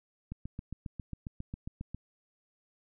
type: click train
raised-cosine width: 5 ms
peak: -26 dBFS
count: 13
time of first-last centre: 0.32-1.946 s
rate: 7.38 Hz
effects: none